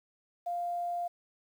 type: tone with quantisation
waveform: sine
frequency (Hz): 698.5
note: F5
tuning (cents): 0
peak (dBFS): -31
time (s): 0.46-1.08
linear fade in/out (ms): 10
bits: 10
effects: none